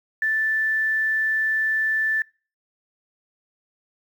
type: tone with quantisation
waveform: sine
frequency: 1760 Hz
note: A6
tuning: in tune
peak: -19 dBFS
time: 0.22-2.22 s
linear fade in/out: 2 ms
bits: 8
effects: noise-tail reverb RT60 0.4 s tail -26 dB re dry